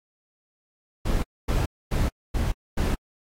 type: noise bursts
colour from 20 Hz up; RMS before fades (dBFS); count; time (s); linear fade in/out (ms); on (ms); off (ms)
brown; -23; 5; 1.05-2.95; 10; 180; 250
effects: AAC 48 kbps